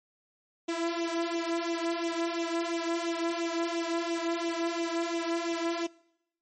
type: tone with flanger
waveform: sawtooth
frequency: 336.1 Hz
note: E4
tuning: 34 cents sharp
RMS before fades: -31 dBFS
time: 0.68-5.87 s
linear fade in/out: 10 ms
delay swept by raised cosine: 0.31 to 2.91 ms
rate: 2.9 Hz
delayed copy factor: +0.7
effects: noise-tail reverb RT60 0.8 s tail -23 dB re dry + MP3 32 kbps